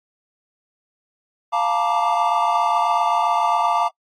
triangle chord, Bb major seventh, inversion second, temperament equal with one note detuned, 698.5 / 880 / 947.5 / 1174.7 Hz, F5 / A5 / Bb5 / D6, 0 / 0 / +28 / 0 cents, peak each -21 dBFS, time 1.52-3.89 s, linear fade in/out 20 ms, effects noise-tail reverb RT60 0.1 s tail -24 dB re dry + AAC 32 kbps

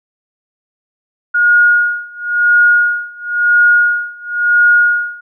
sine tone with tremolo, 1436 Hz, F6, 48 cents sharp, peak -5 dBFS, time 1.34-5.21 s, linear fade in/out 10 ms, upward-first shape sine, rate 0.97 Hz, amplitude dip 95%, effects none

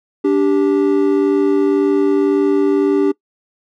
triangle tone pair together, 290.1 / 392 Hz, D4 / G4, -21 / 0 cents, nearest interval perfect fourth, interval 521 cents, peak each -12 dBFS, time 0.24-3.12 s, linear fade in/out 10 ms, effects noise-tail reverb RT60 0.1 s tail -22 dB re dry

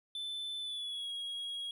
triangle tone with pitch glide, 3520 to 3303 Hz, A7 to G#7, 0 to -10 cents, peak -36 dBFS, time 0.15-1.71 s, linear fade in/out 2 ms, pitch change -110 cents, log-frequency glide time 0.6-1.1 s, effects none

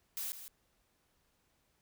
blue noise with echo, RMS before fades -39 dBFS, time 0.17-0.32 s, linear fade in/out 0 ms, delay 160 ms, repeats 1, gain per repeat -10 dB, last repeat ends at 0.48 s, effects pink hiss -75 dBFS RMS until 1.81 s

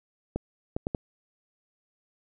clicks, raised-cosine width 2 ms, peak -15 dBFS, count 4, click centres 0.36 / 0.765 / 0.869 / 0.948 s, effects none

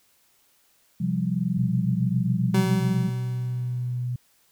sine chord, C suspended fourth, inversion none, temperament equal, 130.81 / 174.61 / 196 Hz, C3 / F3 / G3, 0 / 0 / 0 cents, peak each -29 / -25 / -27 dBFS, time 1-3.1 s, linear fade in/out 10 ms
sine tone, 123.47 Hz, B2, in tune, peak -25 dBFS, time 1.57-4.16 s, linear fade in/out 5 ms
30% pulse tone with exponential decay, 190 Hz, F#3, 46 cents sharp, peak -18 dBFS, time 2.54-4.06 s, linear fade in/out 5 ms, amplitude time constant 330 ms
effects white hiss -63 dBFS RMS until 4.51 s

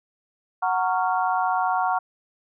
sine chord, Gb major seventh, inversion none, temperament just, 740 / 925 / 1110 / 1387.5 Hz, Gb5 / Bb5 / Db6 / F6, 0 / -14 / +2 / -12 cents, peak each -23 / -26 / -27 / -29 dBFS, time 0.62-1.99 s, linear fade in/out 10 ms, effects none

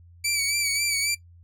15% pulse tone with vibrato, 2295 Hz, D7, 40 cents flat, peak -16 dBFS, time 0.24-1.15 s, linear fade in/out 10 ms, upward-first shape sine, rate 3.7 Hz, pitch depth 48 cents each way, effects noise-tail reverb RT60 0.1 s tail -17 dB re dry + added 86 Hz sine -48 dBFS peak until 1.43 s

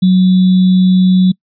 sine tone with sample-and-hold, 185 Hz, F#3, in tune, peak -5 dBFS, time 0.02-1.32 s, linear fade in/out 10 ms, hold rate 3675 Hz, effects noise-tail reverb RT60 0.1 s tail -26 dB re dry + resampled to 11025 Hz

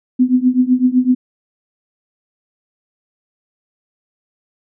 sine tone with tremolo, 252.6 Hz, B3, 39 cents sharp, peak -6 dBFS, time 0.19-1.15 s, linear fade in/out 10 ms, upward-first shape triangle, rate 7.9 Hz, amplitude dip 95%, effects none

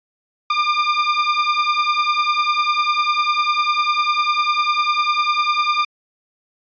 sawtooth beating tone pair, 1195 / 1205 Hz, D6 / D6, +30 / +44 cents, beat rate 10 Hz, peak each -15 dBFS, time 0.5-5.85 s, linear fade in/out 5 ms, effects resampled to 11025 Hz

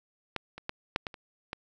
clicks, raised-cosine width 0.3 ms, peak -15 / -26 / -16 / -10 / -18 / -28 / -19 dBFS, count 7, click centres 0.363 / 0.58 / 0.694 / 0.961 / 1.068 / 1.142 / 1.531 s, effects none

